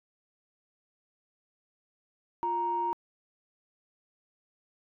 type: tone pair together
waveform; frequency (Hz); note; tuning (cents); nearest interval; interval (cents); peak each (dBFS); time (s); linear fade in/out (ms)
sine; 350.2 / 935.8; F4 / A#5; +5 / +6; octave + perfect fourth; 1701; -36 / -27; 2.43-2.93; 0
effects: tanh soft clip ceiling -20 dBFS